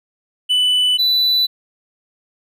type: tone pair in turn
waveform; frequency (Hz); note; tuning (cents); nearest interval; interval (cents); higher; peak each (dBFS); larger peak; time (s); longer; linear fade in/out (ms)
triangle; 2987 / 3980; F#7 / B7; +16 / +13; perfect fourth; 497; second; -11; neither; 0.49-0.98 / 0.98-1.47; neither; 20
effects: none